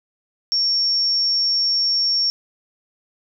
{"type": "tone", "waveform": "sine", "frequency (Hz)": 5490, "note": "F8", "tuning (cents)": -31, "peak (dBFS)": -16, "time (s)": [0.52, 2.3], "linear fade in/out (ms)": 0, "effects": []}